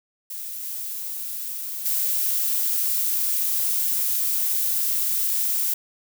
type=noise with level steps; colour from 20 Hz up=violet; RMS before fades=-33 / -31 / -23 dBFS; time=0.3-5.74 s; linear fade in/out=5 ms; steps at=0.63 / 1.85 s; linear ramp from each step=10 ms; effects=none